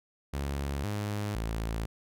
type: tone with pitch steps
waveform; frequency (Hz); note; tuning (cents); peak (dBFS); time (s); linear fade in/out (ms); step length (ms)
sawtooth; 70 / 103.7 / 55.5; C#2 / G#2 / A1; +18 / -2 / +16; -27; 0.33-1.86; 10; 510
effects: none